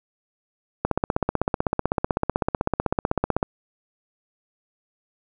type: click train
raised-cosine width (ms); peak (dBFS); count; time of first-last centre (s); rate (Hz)
1; -6; 42; 0.85-3.429; 15.9
effects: none